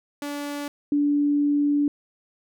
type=tone pair in turn; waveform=sawtooth / sine; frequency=288.6 / 289.9 Hz; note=D4 / D4; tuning=-30 / -22 cents; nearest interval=unison; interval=8 cents; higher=second; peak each=-25 / -18 dBFS; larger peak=second; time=0.22-0.68 / 0.92-1.88 s; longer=second; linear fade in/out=2 ms; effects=none